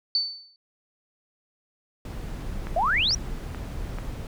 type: tone with exponential decay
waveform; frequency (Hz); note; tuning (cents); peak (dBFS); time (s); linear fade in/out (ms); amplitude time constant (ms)
sine; 4520; C#8; +33; -18; 0.15-0.56; 1; 87
type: noise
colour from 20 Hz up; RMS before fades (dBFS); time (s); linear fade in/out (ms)
brown; -33; 2.05-4.27; 2
type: click train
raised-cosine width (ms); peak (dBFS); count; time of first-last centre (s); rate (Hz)
0.5; -21; 4; 2.67-3.986; 2.28
type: exponential sweep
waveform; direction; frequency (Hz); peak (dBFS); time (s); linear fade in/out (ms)
sine; up; 625 to 6000; -20; 2.76-3.15; 5
effects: none